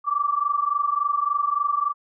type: tone pair together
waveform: sine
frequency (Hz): 1151.2 / 1174.7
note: D6 / D6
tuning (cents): -35 / 0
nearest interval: unison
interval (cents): 35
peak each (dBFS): -23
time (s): 0.04-1.94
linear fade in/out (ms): 50
effects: none